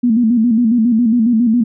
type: tone with vibrato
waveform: sine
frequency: 231.7 Hz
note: A#3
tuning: 10 cents flat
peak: -9 dBFS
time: 0.03-1.64 s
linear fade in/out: 10 ms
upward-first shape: square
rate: 7.3 Hz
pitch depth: 86 cents each way
effects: none